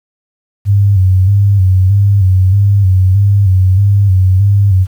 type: tone with vibrato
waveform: sine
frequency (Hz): 96.9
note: G2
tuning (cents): -20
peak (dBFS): -5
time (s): 0.65-4.87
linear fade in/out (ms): 50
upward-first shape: square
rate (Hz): 1.6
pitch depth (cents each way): 62
effects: 7-bit